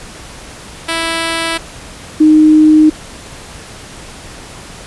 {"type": "tone pair in turn", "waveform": ["5% pulse", "sine"], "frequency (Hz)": [329.6, 308.8], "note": ["E4", "D#4"], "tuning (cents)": [0, -13], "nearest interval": "minor second", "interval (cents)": 113, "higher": "first", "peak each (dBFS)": -3, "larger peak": "neither", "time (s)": [[0.88, 1.58], [2.2, 2.9]], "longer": "neither", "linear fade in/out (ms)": 10, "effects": ["pink hiss -32 dBFS RMS until 4.86 s", "resampled to 24000 Hz"]}